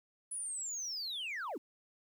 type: linear sweep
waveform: sine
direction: down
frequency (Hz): 10070 to 218.3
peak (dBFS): -35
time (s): 0.31-1.58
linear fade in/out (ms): 10
effects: tanh soft clip ceiling -36 dBFS + 11-bit